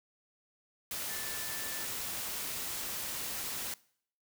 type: tone in noise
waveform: sine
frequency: 1760 Hz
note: A6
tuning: in tune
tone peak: -46 dBFS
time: 1.09-1.85 s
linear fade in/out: 2 ms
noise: white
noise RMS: -38 dBFS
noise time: 0.91-3.74 s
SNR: -11 dB
effects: noise-tail reverb RT60 0.6 s tail -22 dB re dry